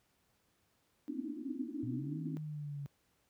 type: band-pass noise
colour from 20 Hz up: pink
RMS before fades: -41 dBFS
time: 1.08-2.37 s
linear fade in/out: 0 ms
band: 240 to 320 Hz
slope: 96 dB/octave
type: exponential two-way sweep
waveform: sine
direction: up then down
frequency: 116.54 to 160.2 to 140.5 Hz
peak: -39 dBFS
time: 1.83-2.86 s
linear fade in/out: 0 ms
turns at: 2.2 s
effects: pink hiss -75 dBFS RMS until 3.29 s + high-pass 60 Hz 12 dB/octave